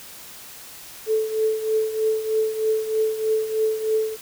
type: tone with tremolo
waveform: sine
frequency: 437.6 Hz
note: A4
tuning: 9 cents flat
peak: -16 dBFS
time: 1.06-4.17 s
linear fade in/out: 50 ms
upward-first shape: triangle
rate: 3.2 Hz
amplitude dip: 75%
effects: white hiss -41 dBFS RMS until 4.21 s